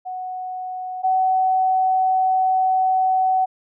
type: tone pair in turn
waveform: sine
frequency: 740 / 752.1 Hz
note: F#5 / F#5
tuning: 0 / +28 cents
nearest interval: unison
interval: 28 cents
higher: second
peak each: -26 / -15 dBFS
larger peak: second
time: 0.05-1.03 / 1.03-3.46 s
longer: second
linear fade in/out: 20 ms
effects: none